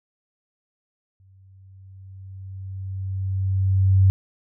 sine tone with exponential growth, 95.6 Hz, G2, 43 cents flat, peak -11 dBFS, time 1.2-4.1 s, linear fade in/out 0 ms, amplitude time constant 630 ms, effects none

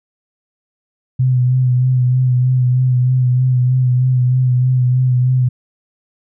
sine tone with vibrato, 126.7 Hz, B2, 45 cents sharp, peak -10 dBFS, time 1.19-5.49 s, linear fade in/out 10 ms, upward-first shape sine, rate 3.2 Hz, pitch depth 30 cents each way, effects none

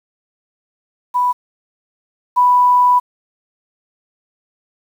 sine tone pair in turn, 987.8 / 987.8 Hz, B5 / B5, 0 / 0 cents, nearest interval unison, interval 0 cents, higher neither, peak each -12 / -8 dBFS, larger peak second, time 1.14-1.33 / 2.36-3 s, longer second, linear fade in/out 20 ms, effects 7-bit

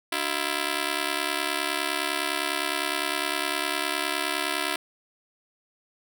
5% pulse ring-modulated tone, 334.2 Hz, E4, 24 cents sharp, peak -11 dBFS, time 0.12-4.76 s, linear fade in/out 5 ms, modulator 34.9 Hz, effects none

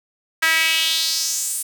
sawtooth tone with high-pass filter sweep, 323.3 Hz, E4, 34 cents flat, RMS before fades -20 dBFS, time 0.42-1.63 s, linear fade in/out 10 ms, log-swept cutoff 1700 to 9700 Hz, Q 3.1, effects 7-bit

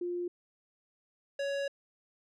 sine / square tone pair in turn, 352.1 / 558.9 Hz, F4 / C#5, +14 / +14 cents, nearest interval minor sixth, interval 800 cents, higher second, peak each -32 / -32 dBFS, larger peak neither, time 0.01-0.28 / 1.39-1.68 s, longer second, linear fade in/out 5 ms, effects low-pass 5000 Hz 12 dB/octave

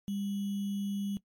sine tone with sample-and-hold, 200 Hz, G3, 35 cents sharp, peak -31 dBFS, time 0.08-1.17 s, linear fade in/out 0 ms, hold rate 3150 Hz, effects noise-tail reverb RT60 0.1 s tail -18 dB re dry + MP3 64 kbps

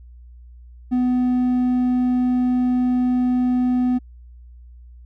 sine tone with hard clipping, 249.8 Hz, B3, 20 cents sharp, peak -17 dBFS, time 0.91-3.99 s, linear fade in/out 20 ms, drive 3 dB, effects added 60 Hz sine -40 dBFS peak until 5.05 s

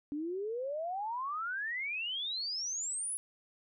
sine exponential sweep, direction up, 283.3 to 10640 Hz, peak -34 dBFS, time 0.12-3.17 s, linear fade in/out 0 ms, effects none

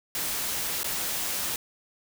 white noise with dropouts, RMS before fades -30 dBFS, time 0.15-1.56 s, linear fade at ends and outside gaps 1 ms, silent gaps 0.832-0.843 s, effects none

